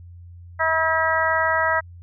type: harmonic tone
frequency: 322 Hz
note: E4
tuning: 41 cents flat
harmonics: 2 / 3 / 4 / 5 / 6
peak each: -24 / -24 / -24 / -24 / -24 dBFS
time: 0.59-1.81 s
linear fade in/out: 20 ms
effects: added 87 Hz sine -39 dBFS peak until 2.02 s